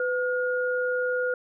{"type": "tone pair together", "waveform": "sine", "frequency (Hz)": [501, 1429.8], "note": ["B4", "F6"], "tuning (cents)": [25, 40], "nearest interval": "octave + tritone", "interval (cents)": 1815, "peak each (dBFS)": [-25, -28], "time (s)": [0, 1.34], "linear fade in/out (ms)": 2, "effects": []}